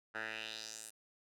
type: tone with band-pass filter sweep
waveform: 10% pulse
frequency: 110 Hz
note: A2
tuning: in tune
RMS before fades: -45 dBFS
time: 0.14-0.91 s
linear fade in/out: 20 ms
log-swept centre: 1400 to 10000 Hz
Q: 2.7
effects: none